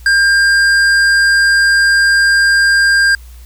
sine tone with hard clipping, 1600 Hz, G6, 35 cents sharp, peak -9 dBFS, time 0.06-3.15 s, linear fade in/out 2 ms, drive 10 dB, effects added 60 Hz sine -32 dBFS peak until 3.45 s + white hiss -46 dBFS RMS until 3.45 s

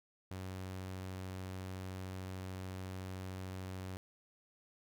sawtooth tone, 93.6 Hz, F#2, 20 cents sharp, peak -38 dBFS, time 0.31-3.97 s, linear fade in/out 0 ms, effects none

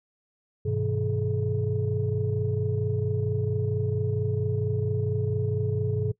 sine tone cluster, 100.1 / 124.5 / 157.8 / 425.3 Hz, G2 / B2 / D#3 / G#4, +37 / +14 / +25 / +41 cents, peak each -27 / -28 / -34 / -29 dBFS, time 0.65-6.12 s, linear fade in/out 10 ms, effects noise-tail reverb RT60 0.1 s tail -21 dB re dry + tanh soft clip ceiling -15 dBFS

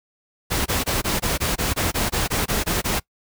pink noise bursts, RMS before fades -22 dBFS, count 14, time 0.5-3 s, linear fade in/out 20 ms, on 160 ms, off 20 ms, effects noise-tail reverb RT60 0.1 s tail -23 dB re dry

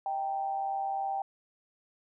sine tone with amplitude modulation, 784 Hz, G5, in tune, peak -27 dBFS, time 0.06-1.22 s, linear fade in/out 2 ms, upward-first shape sine, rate 143 Hz, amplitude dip 55%, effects none

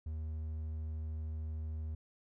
triangle tone, 78.3 Hz, D#2, 11 cents sharp, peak -35 dBFS, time 0.06-1.95 s, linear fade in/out 5 ms, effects none

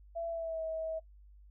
sine tone with pitch glide, 670 to 643.1 Hz, E5 to E5, +28 to -43 cents, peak -34 dBFS, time 0.15-1 s, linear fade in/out 20 ms, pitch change -71 cents, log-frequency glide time 0.29-0.62 s, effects noise-tail reverb RT60 0.1 s tail -21 dB re dry + added 50 Hz sine -54 dBFS peak until 1.5 s

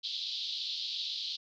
pink band-pass noise, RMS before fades -37 dBFS, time 0.03-1.37 s, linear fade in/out 20 ms, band 3400 to 4500 Hz, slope 48 dB/octave, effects none

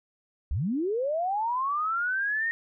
sine linear sweep, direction up, 52.3 to 1866 Hz, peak -25 dBFS, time 0.51-2.51 s, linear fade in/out 0 ms, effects none

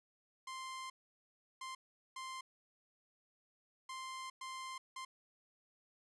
sawtooth tone bursts at uneven times, 1047 Hz, C6, 1 cent sharp, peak -40 dBFS, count 6, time 0.47-0.9 / 1.61-1.75 / 2.16-2.41 / 3.89-4.3 / 4.41-4.78 / 4.96-5.05 s, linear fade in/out 5 ms, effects resampled to 24000 Hz + 13-bit

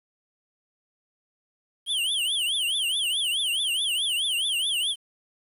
square tone with vibrato, 3117 Hz, G7, 11 cents flat, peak -24 dBFS, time 1.86-4.96 s, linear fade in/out 50 ms, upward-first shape triangle, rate 4.7 Hz, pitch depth 240 cents each way, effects resampled to 32000 Hz + 9-bit

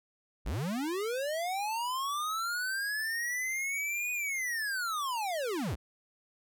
square linear two-way sweep, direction up then down, 33.88 to 2486 to 45 Hz, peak -32 dBFS, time 0.45-5.76 s, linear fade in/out 20 ms, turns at 4.12 s, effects none

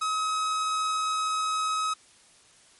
45% pulse tone, 1274 Hz, D#6, 41 cents sharp, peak -25 dBFS, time 0.01-1.94 s, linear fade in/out 10 ms, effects white hiss -57 dBFS RMS until 2.79 s + MP3 48 kbps

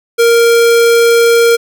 square tone, 466.2 Hz, A#4, in tune, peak -6 dBFS, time 0.18-1.57 s, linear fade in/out 20 ms, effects none

